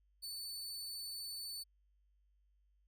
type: tone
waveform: sawtooth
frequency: 4492 Hz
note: C#8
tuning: 22 cents sharp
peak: -40 dBFS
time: 0.22-1.64 s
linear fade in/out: 20 ms
effects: added 50 Hz sine -70 dBFS peak until 2.87 s